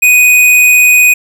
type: tone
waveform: square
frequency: 2489 Hz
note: D#7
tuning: in tune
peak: -4 dBFS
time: 0.02-1.14 s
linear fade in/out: 10 ms
effects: none